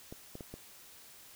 clicks, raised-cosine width 2 ms, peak -30 dBFS, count 4, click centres 0.125 / 0.354 / 0.408 / 0.54 s, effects white hiss -55 dBFS RMS until 1.35 s

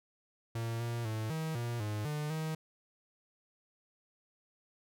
45% pulse tone with pitch steps, 115.1 / 117.7 / 109.6 / 159.2 / 118.8 / 105.6 / 149.9 / 157.9 Hz, A#2 / A#2 / A2 / D#3 / A#2 / G#2 / D3 / D#3, -22 / +17 / -6 / +40 / +33 / +29 / +36 / +26 cents, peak -34 dBFS, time 0.55-2.55 s, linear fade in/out 5 ms, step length 250 ms, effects none

